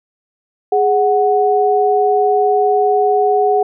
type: tone pair together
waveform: sine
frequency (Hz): 415.3 / 740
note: G#4 / F#5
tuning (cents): 0 / 0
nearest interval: minor seventh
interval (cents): 1000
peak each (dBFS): -13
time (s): 0.72-3.63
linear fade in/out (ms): 5
effects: none